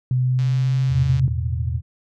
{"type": "tone with pitch glide", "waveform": "sine", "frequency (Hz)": [126.9, 131.83], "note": ["B2", "C3"], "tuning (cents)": [47, 13], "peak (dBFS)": -16, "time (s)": [0.11, 1.28], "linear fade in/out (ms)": 2, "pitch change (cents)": 66, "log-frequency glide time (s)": [0.24, 0.99]}
{"type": "click train", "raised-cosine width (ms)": 0.2, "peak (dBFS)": -23, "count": 117, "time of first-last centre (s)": [0.39, 1.196], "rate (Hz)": 144}
{"type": "chord", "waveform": "sine", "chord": "E suspended fourth", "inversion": "none", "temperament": "just", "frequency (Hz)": [82.41, 109.88, 123.61], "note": ["E2", "A2", "B2"], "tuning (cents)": [0, -2, 2], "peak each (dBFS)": [-23, -27, -25], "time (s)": [0.88, 1.82], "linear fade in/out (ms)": 50}
{"effects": []}